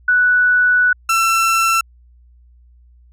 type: tone pair in turn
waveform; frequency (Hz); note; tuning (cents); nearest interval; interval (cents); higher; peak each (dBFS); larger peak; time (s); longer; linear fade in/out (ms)
sine / 30% pulse; 1480 / 1342.3; F#6 / E6; 0 / +31; major second; 169; first; -10; neither; 0.08-0.93 / 1.09-1.81; first; 5
effects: added 60 Hz sine -45 dBFS peak until 3.12 s + resampled to 32000 Hz